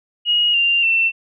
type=tone with pitch steps; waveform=sine; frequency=2885 / 2785 / 2689 Hz; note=F#7 / F7 / E7; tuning=-44 / -5 / +34 cents; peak=-13 dBFS; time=0.25-1.12 s; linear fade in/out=50 ms; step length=290 ms; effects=none